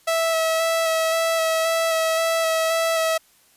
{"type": "tone with vibrato", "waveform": "sawtooth", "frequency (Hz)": 652, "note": "E5", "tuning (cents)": -19, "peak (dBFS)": -15, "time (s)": [0.07, 3.18], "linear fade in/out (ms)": 10, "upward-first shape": "square", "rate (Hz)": 1.9, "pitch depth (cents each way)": 13, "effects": ["white hiss -57 dBFS RMS until 3.56 s", "resampled to 32000 Hz"]}